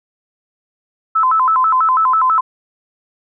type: tone with vibrato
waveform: sine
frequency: 1160 Hz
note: D6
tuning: 22 cents flat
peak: -10 dBFS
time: 1.15-2.41 s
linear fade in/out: 10 ms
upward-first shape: square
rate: 6.1 Hz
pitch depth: 210 cents each way
effects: none